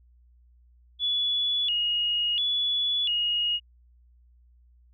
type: tone with vibrato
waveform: sine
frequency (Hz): 3136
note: G7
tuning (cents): 0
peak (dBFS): -23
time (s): 0.99-3.6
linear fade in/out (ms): 50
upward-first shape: square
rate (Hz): 0.72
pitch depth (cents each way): 150
effects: added 60 Hz sine -55 dBFS peak until 4.93 s